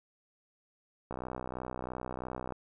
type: click train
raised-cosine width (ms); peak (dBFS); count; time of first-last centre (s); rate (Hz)
1; -24; 90; 1.11-2.523; 63
effects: none